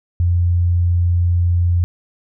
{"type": "tone", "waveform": "sine", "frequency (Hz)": 87.31, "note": "F2", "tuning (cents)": 0, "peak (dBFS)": -12, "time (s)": [0.2, 1.84], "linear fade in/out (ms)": 0, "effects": []}